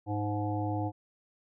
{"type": "harmonic tone with a mistuned harmonic", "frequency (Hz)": 103.83, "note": "G#2", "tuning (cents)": 0, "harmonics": [1, 3, 5, 7, 8], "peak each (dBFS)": [-32, -34, -41, -37, -40], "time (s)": [0.06, 0.92], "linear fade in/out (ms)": 50, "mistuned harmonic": 8, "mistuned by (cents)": 52, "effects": []}